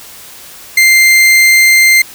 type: tone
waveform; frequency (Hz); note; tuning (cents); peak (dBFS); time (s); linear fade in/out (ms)
40% pulse; 2093; C7; 0; -3; 0.77-2.02; 5
effects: white hiss -33 dBFS RMS until 2.14 s